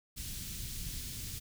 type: band-stop noise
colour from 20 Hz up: pink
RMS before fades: -41 dBFS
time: 0.16-1.4 s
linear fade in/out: 20 ms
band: 150 to 3900 Hz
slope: 12 dB/octave
effects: none